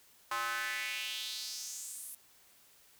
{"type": "tone with high-pass filter sweep", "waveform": "square", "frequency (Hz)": 116.54, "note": "A#2", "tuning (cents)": 0, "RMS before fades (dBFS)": -39, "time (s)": [0.31, 2.15], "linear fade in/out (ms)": 5, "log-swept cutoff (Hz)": [1100, 11000], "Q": 3.2, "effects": ["white hiss -63 dBFS RMS until 2.99 s"]}